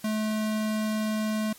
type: tone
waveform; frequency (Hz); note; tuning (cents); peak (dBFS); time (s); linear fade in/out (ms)
square; 215.7; A3; -34; -26; 0.04-1.53; 5
effects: white hiss -51 dBFS RMS until 1.58 s + MP3 64 kbps